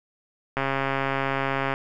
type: click train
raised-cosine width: 0.5 ms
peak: -10 dBFS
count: 160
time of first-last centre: 0.57-1.739 s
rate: 136 Hz
effects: none